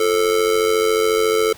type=tone with amplitude modulation; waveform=square; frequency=440 Hz; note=A4; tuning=in tune; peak=-12 dBFS; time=0-1.53 s; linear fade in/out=5 ms; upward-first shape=sine; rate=94.1 Hz; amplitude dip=75%; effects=pink hiss -42 dBFS RMS until 1.57 s